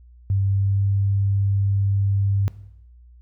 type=tone with pitch glide; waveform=sine; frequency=98 to 99.14 Hz; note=G2 to G2; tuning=0 to +20 cents; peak=-17 dBFS; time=0.3-2.48 s; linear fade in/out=0 ms; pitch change=+20 cents; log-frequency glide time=0.48-0.83 s; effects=noise-tail reverb RT60 0.8 s tail -18 dB re dry + added 60 Hz sine -45 dBFS peak until 3.21 s